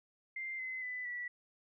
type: tone with pitch steps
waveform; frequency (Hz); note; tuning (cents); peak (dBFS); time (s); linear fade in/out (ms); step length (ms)
sine; 2093 / 2045 / 1998.5 / 1952.8; C7 / C7 / B6 / B6; 0 / -40 / +20 / -20; -38; 0.36-1.28; 5; 230
effects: none